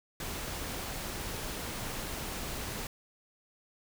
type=noise; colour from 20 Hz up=pink; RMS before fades=-38 dBFS; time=0.2-2.87 s; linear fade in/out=2 ms; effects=none